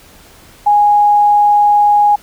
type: tone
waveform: sine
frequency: 827 Hz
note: G#5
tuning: 8 cents flat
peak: -6 dBFS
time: 0.66-2.16 s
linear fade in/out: 10 ms
effects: pink hiss -42 dBFS RMS until 2.22 s